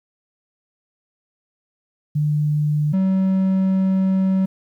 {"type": "tone pair in turn", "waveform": ["sine", "triangle"], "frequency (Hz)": [149.5, 190.01], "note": ["D3", "F#3"], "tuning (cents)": [31, 46], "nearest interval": "major third", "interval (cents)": 415, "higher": "second", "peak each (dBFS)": [-16, -13], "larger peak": "second", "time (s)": [[2.15, 2.93], [2.93, 4.46]], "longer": "second", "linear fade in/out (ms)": 10, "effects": ["9-bit"]}